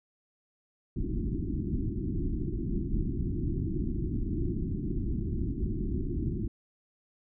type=low-pass noise; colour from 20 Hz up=pink; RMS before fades=-31 dBFS; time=0.96-6.48 s; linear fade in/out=5 ms; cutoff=370 Hz; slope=96 dB/octave; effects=none